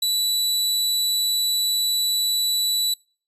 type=tone; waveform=sawtooth; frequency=3951 Hz; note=B7; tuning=in tune; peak=-16 dBFS; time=0.02-2.94 s; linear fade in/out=5 ms; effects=noise-tail reverb RT60 0.4 s tail -26 dB re dry + resampled to 32000 Hz